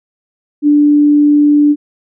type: tone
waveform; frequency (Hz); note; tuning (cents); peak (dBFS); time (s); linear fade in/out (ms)
sine; 293.7; D4; 0; -5; 0.62-1.76; 50
effects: none